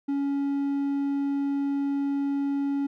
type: tone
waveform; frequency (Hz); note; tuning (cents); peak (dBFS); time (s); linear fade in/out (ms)
triangle; 280; C#4; +18; -22; 0.08-2.87; 10
effects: none